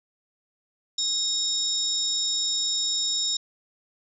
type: tone cluster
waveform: sine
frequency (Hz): 3764 / 5320 / 7170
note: A#7 / E8 / A8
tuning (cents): +16 / +15 / +32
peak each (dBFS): -26 / -28 / -30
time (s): 0.98-3.37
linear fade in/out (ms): 5
effects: none